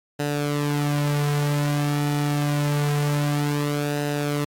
sawtooth tone with flanger, 145.9 Hz, D3, 11 cents flat, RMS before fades -23 dBFS, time 0.19-4.45 s, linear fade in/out 10 ms, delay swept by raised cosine 0.89 to 4.99 ms, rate 0.26 Hz, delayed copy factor -0.65, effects AAC 64 kbps

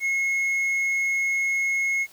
triangle tone with tanh clipping, 2170 Hz, C#7, 37 cents flat, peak -22 dBFS, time 0-2.07 s, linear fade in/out 50 ms, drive 8 dB, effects white hiss -52 dBFS RMS until 2.12 s

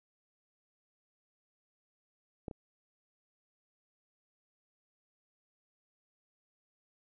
clicks, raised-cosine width 2 ms, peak -25 / -30 dBFS, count 2, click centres 2.482 / 2.512 s, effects none

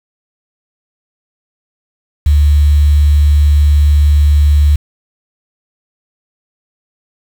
sine tone with quantisation, 73.42 Hz, D2, in tune, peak -5 dBFS, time 2.26-4.76 s, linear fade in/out 5 ms, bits 5, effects none

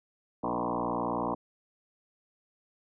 sine tone with frequency modulation, 627 Hz, D#5, 13 cents sharp, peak -28 dBFS, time 0.43-1.35 s, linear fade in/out 10 ms, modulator 59.6 Hz, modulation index 7.4, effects none

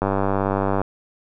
click train, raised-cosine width 1 ms, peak -7 dBFS, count 79, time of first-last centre 0.02-0.816 s, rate 98 Hz, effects none

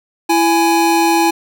square tone pair together, 334 / 830.6 Hz, E4 / G#5, +23 / 0 cents, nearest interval octave + major third, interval 1577 cents, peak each -14 dBFS, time 0.29-1.31 s, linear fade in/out 10 ms, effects none

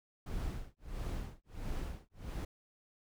brown noise with tremolo, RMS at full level -37 dBFS, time 0.26-2.45 s, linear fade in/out 5 ms, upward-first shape sine, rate 1.5 Hz, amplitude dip 100%, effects none

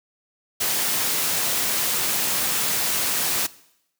white noise, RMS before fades -23 dBFS, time 0.6-3.47 s, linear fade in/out 10 ms, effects noise-tail reverb RT60 0.8 s tail -20 dB re dry + high-pass 100 Hz 12 dB/octave

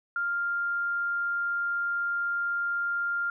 sine tone, 1398 Hz, F6, 1 cent sharp, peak -26 dBFS, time 0.16-3.3 s, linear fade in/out 2 ms, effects none

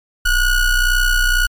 square ring-modulated tone, 740 Hz, F#5, in tune, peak -10 dBFS, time 0.25-1.47 s, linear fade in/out 10 ms, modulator 709 Hz, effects MP3 96 kbps

